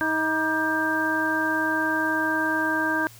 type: harmonic tone with a mistuned harmonic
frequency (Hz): 316.1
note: D#4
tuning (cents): +27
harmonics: 1 / 2 / 3 / 4 / 5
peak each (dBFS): -27 / -32 / -29 / -34 / -24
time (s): 0.01-3.07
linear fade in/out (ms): 0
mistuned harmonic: 4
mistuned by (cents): -95
effects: added 113 Hz sine -49 dBFS peak until 3.19 s + white hiss -49 dBFS RMS until 3.19 s